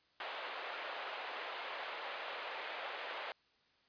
pink band-pass noise, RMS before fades -44 dBFS, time 0.2-3.32 s, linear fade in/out 2 ms, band 530 to 3400 Hz, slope 24 dB/octave, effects white hiss -72 dBFS RMS until 3.88 s + resampled to 11025 Hz

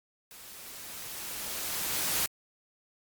white noise with level ramp, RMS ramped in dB -49 to -28 dBFS, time 0.31-2.26 s, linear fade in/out 0 ms, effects Opus 48 kbps

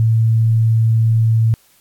sine tone, 112.7 Hz, A2, 42 cents sharp, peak -10 dBFS, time 0-1.54 s, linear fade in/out 0 ms, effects white hiss -53 dBFS RMS until 1.8 s + AAC 64 kbps

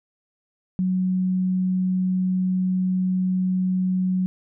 sine tone, 185 Hz, F#3, in tune, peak -19 dBFS, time 0.79-4.26 s, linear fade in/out 0 ms, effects none

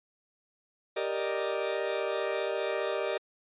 40% pulse chord, Eb major seventh, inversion first, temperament equal, 392 / 466.2 / 587.3 / 622.3 Hz, G4 / Bb4 / D5 / Eb5, 0 / 0 / 0 / 0 cents, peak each -34 dBFS, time 0.96-3.18 s, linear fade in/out 10 ms, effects resampled to 8000 Hz

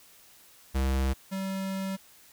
square tone pair in turn, 66.4 / 192.31 Hz, C2 / G3, +26 / -33 cents, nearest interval octave + tritone, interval 1841 cents, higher second, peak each -25 / -31 dBFS, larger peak first, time 0.74-1.14 / 1.31-1.97 s, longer second, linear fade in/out 20 ms, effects white hiss -56 dBFS RMS until 2.32 s

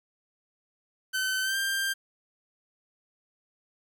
sawtooth tone with pitch glide, 1527 to 1585.4 Hz, G6 to G6, -46 to +19 cents, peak -23 dBFS, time 1.13-1.94 s, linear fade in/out 20 ms, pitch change +65 cents, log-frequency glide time 1.42-1.56 s, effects 10-bit

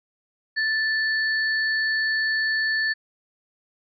sine tone pair together, 1760 / 4435 Hz, A6 / C#8, 0 / 0 cents, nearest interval octave + major third, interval 1600 cents, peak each -21 / -30 dBFS, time 0.56-2.94 s, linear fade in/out 20 ms, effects none

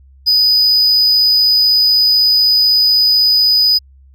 triangle tone, 4978 Hz, D#8, in tune, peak -7 dBFS, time 0.26-3.79 s, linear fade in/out 20 ms, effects added 67 Hz sine -41 dBFS peak until 4.14 s

